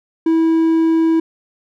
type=tone; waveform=triangle; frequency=325.6 Hz; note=E4; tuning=21 cents flat; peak=-9 dBFS; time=0.26-1.2 s; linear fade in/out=5 ms; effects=none